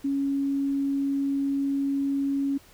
sine tone, 277.2 Hz, C#4, in tune, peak -23 dBFS, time 0.04-2.58 s, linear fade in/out 10 ms, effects pink hiss -54 dBFS RMS until 2.73 s

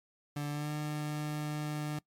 30% pulse tone with pitch glide, 146.1 to 150.21 Hz, D3 to D3, -9 to +39 cents, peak -31 dBFS, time 0.36-1.99 s, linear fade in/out 5 ms, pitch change +48 cents, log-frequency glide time 0.5-0.7 s, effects noise-tail reverb RT60 0.1 s tail -22 dB re dry + MP3 96 kbps

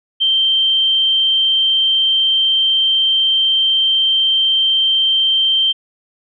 sine tone, 3136 Hz, G7, in tune, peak -11 dBFS, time 0.2-5.73 s, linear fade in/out 20 ms, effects none

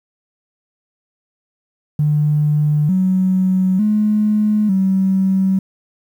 triangle tone with pitch steps, 149.5 / 186.7 / 211.8 / 190.9 Hz, D3 / F#3 / G#3 / G3, +31 / +16 / +34 / -46 cents, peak -8 dBFS, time 1.99-5.59 s, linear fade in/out 5 ms, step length 900 ms, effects tanh soft clip ceiling -10 dBFS + 8-bit

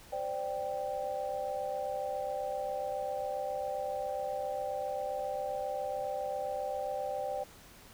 sine chord, C suspended second, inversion none, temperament equal with one note detuned, 519.9 / 587.3 / 784 Hz, C5 / D5 / G5, -11 / 0 / 0 cents, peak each -38 / -37 / -37 dBFS, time 0.12-7.44 s, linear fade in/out 10 ms, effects pink hiss -55 dBFS RMS until 7.93 s

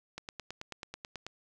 click train, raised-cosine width 0.2 ms, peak -23 dBFS, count 11, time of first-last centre 0.18-1.266 s, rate 9.21 Hz, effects none

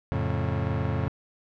35% pulse chord, F augmented, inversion none, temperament just, 87.31 / 109.13 / 136.42 Hz, F2 / A2 / C#3, 0 / -14 / -27 cents, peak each -28 dBFS, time 0.12-1.08 s, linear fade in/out 0 ms, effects low-pass 2000 Hz 12 dB/octave

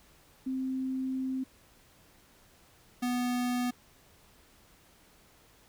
sine / square tone pair in turn, 261.6 / 246.4 Hz, C4 / B3, 0 / -4 cents, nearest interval minor second, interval 104 cents, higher first, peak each -30 / -29 dBFS, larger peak second, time 0.46-1.44 / 3.02-3.71 s, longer first, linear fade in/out 10 ms, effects pink hiss -61 dBFS RMS until 5.68 s

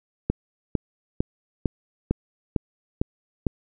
click train, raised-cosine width 3 ms, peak -8 dBFS, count 8, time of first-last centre 0.3-3.467 s, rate 2.21 Hz, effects none

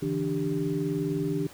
sine tone cluster, 144.3 / 164.4 / 294.3 / 393.3 Hz, D3 / E3 / D4 / G4, -30 / -4 / +4 / +6 cents, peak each -34 / -31 / -30 / -31 dBFS, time 0.02-1.47 s, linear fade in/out 5 ms, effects pink hiss -49 dBFS RMS until 1.53 s

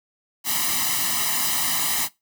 white noise with comb filter, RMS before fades -23 dBFS, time 0.44-2.09 s, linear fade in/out 50 ms, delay 1 ms, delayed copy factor +0.95, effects noise-tail reverb RT60 0.2 s tail -20 dB re dry + high-pass 150 Hz 12 dB/octave

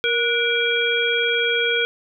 harmonic tone with a mistuned harmonic, 469 Hz, A#4, 11 cents sharp, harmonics 1 / 3 / 5 / 7, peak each -23 / -23 / -23 / -23 dBFS, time 0.04-1.85 s, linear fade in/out 0 ms, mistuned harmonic 3, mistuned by +69 cents, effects none

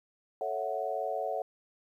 sine chord, F# minor seventh, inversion first, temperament equal, 440 / 554.4 / 659.3 / 740 Hz, A4 / C#5 / E5 / F#5, 0 / 0 / 0 / 0 cents, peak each -38 / -36 / -36 / -35 dBFS, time 0.41-1.42 s, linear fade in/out 2 ms, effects 11-bit

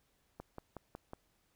click train, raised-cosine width 1 ms, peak -30 dBFS, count 5, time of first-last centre 0.4-1.134 s, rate 5.45 Hz, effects pink hiss -75 dBFS RMS until 1.55 s

